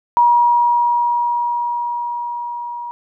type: tone with level ramp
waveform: sine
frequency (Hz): 956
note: A#5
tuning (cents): +43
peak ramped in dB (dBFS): -8 to -25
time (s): 0.17-2.91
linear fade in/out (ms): 0
effects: none